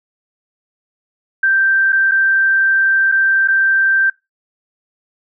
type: tone with dropouts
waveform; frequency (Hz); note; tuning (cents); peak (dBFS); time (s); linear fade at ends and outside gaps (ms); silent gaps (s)
sine; 1568; G6; 0; -10; 1.43-4.1; 5; 1.923-1.927 / 2.113-2.117 / 3.117-3.121 / 3.476-3.483
effects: noise-tail reverb RT60 0.2 s tail -21 dB re dry